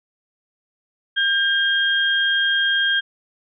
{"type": "tone pair together", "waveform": "sine", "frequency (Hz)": [1600, 3229], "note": ["G6", "G#7"], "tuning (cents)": [35, -49], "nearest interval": "octave", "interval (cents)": 1216, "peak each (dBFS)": [-18, -20], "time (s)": [1.16, 3.01], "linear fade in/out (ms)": 20, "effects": []}